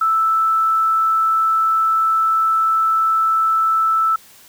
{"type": "tone", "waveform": "sine", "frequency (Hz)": 1318.5, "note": "E6", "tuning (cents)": 0, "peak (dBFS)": -13, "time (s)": [0.01, 4.16], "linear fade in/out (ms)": 5, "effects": ["white hiss -46 dBFS RMS until 4.48 s"]}